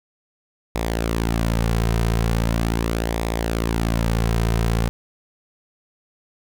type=tone with flanger; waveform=sawtooth; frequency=56.6 Hz; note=A1; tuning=50 cents sharp; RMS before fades=-21 dBFS; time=0.75-4.89 s; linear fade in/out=0 ms; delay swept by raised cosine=0.67 to 3.57 ms; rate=0.4 Hz; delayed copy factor=-0.5; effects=none